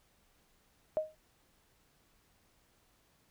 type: tone with exponential decay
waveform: sine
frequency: 623 Hz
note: D#5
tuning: 2 cents sharp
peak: -25 dBFS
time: 0.97-1.15 s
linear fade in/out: 0 ms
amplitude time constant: 39 ms
effects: pink hiss -70 dBFS RMS until 3.3 s